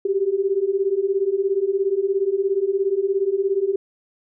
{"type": "beating tone pair", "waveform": "sine", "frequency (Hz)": [380.5, 397.5], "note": ["F#4", "G4"], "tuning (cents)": [48, 24], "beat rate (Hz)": 17, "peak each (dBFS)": [-22, -20], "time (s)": [0.05, 3.76], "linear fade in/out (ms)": 5, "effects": []}